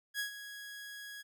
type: tone with ADSR envelope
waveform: sawtooth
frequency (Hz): 1661.2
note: G#6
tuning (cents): 0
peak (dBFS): -29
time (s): 0.14-1.23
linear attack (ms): 53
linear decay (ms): 110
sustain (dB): -12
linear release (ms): 24
effects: none